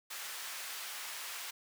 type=high-pass noise; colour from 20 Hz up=pink; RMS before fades=-43 dBFS; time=0.1-1.51 s; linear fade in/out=10 ms; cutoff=1300 Hz; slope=12 dB/octave; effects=none